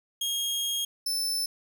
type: tone pair in turn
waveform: sawtooth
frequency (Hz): 3256 / 5284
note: G#7 / E8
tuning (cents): -35 / +3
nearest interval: minor sixth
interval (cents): 838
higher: second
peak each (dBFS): -24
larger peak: neither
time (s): 0.21-0.85 / 1.06-1.46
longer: first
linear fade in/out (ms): 5
effects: 10-bit